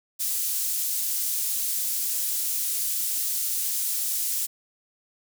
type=high-pass noise; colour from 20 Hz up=pink; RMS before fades=-27 dBFS; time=0.19-4.47 s; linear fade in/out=20 ms; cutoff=8600 Hz; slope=12 dB/octave; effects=none